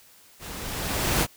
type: noise with level ramp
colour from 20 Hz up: pink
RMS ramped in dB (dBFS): -39 to -21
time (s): 0.39-1.27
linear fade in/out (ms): 50
effects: white hiss -54 dBFS RMS until 1.36 s